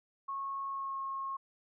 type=tone with pitch glide; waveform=sine; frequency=1095 to 1083.7 Hz; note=C#6 to C#6; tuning=-22 to -40 cents; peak=-35 dBFS; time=0.28-1.37 s; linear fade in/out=10 ms; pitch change=-18 cents; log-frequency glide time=0.68-0.99 s; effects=none